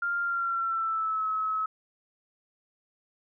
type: tone with pitch glide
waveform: sine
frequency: 1396.9 to 1288.4 Hz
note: F6 to E6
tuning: 0 to -40 cents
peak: -26 dBFS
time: 0.02-1.66 s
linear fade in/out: 5 ms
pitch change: -140 cents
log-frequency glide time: 0.22-1.27 s
effects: none